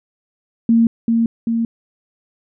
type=tone with echo; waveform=sine; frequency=229.7 Hz; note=A#3; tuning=25 cents flat; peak=-9 dBFS; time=0.69-0.87 s; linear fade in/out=2 ms; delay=390 ms; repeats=2; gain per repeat=-3 dB; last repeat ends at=1.65 s; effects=none